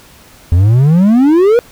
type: exponential sweep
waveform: triangle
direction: up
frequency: 82.41 to 493.9 Hz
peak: -3 dBFS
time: 0.52-1.59 s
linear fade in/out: 0 ms
effects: pink hiss -41 dBFS RMS until 1.71 s